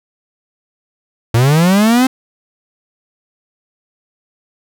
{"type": "linear sweep", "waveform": "45% pulse", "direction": "up", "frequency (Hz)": [110.7, 264.5], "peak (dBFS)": -8, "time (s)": [1.34, 2.07], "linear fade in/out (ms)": 5, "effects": []}